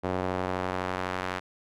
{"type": "tone with band-pass filter sweep", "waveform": "sawtooth", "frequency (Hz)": 92, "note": "F#2", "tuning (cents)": -9, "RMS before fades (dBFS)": -31, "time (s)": [0.03, 1.4], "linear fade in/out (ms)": 20, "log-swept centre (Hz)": [610, 1500], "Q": 0.84, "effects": []}